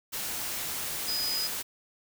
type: tone in noise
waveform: sine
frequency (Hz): 4978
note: D#8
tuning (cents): 0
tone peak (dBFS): -29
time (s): 1.07-1.48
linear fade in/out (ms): 20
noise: white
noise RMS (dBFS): -34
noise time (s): 0.12-1.63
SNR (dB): +2
effects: none